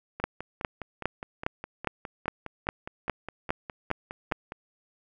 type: two click trains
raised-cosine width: 0.5 ms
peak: -21 / -10 dBFS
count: 22 / 11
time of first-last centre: 0.2-4.521 / 0.24-4.322 s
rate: 4.86 / 2.45 Hz
effects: none